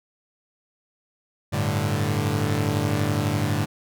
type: chord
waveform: sawtooth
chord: G suspended second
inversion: none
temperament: equal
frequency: 98 / 110 / 146.83 Hz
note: G2 / A2 / D3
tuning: 0 / 0 / 0 cents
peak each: -22 dBFS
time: 1.52-3.66 s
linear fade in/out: 20 ms
effects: none